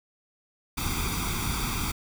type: noise with comb filter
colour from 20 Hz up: pink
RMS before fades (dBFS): -29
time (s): 0.77-1.92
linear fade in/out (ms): 10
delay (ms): 0.85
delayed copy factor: +0.85
effects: none